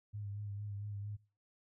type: tone with vibrato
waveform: sine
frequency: 102.4 Hz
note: G#2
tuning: 24 cents flat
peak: -40 dBFS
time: 0.13-1.17 s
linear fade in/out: 20 ms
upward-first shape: sine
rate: 4.4 Hz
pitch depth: 36 cents each way
effects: noise-tail reverb RT60 0.3 s tail -18 dB re dry